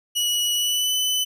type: tone with pitch glide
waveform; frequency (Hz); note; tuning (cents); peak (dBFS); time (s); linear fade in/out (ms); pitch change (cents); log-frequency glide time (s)
sawtooth; 2927 to 3009; F#7 to F#7; -19 to +28; -17; 0.15-1.25; 20; +47; 0.53-0.94
effects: none